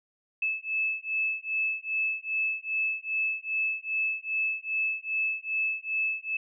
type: beating tone pair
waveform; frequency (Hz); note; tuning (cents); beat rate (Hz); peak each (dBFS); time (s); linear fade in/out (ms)
sine; 2610 / 2612.5; E7 / E7; -18 / -16; 2.5; -30; 0.42-6.37; 5
effects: none